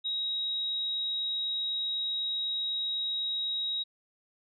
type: tone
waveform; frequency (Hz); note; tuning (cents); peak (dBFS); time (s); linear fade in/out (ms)
sine; 3808; A#7; +36; -29; 0.04-3.84; 20
effects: none